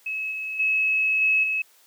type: tone with level steps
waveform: sine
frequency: 2578 Hz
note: E7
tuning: 39 cents flat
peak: -26 / -28 / -19 / -17 / -22 dBFS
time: 0.06-1.62 s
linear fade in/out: 5 ms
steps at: 0.31 / 0.59 / 1.21 / 1.43 s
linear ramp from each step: 10 ms
effects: white hiss -57 dBFS RMS until 1.86 s + high-pass 400 Hz 12 dB/octave